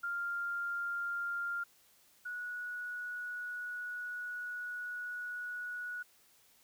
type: tone pair in turn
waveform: sine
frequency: 1396.9 / 1464.5 Hz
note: F6 / F#6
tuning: 0 / -18 cents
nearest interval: minor second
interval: 82 cents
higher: second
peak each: -34 / -38 dBFS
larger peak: first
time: 0.03-1.64 / 2.25-6.03 s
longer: second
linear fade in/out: 10 ms
effects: white hiss -66 dBFS RMS until 6.63 s